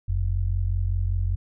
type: tone pair together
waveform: sine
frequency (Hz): 45.25 / 90.4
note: F#1 / F#2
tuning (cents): -38 / -40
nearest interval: octave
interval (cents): 1198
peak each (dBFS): -24 / -24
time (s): 0.08-1.36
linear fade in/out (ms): 10
effects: none